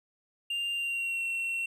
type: tone with pitch glide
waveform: triangle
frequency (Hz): 2794 to 2721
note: F7 to F7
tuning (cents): 0 to -46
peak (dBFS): -28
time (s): 0.5-1.66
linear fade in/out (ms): 5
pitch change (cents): -46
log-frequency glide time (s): 0.72-1.23
effects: none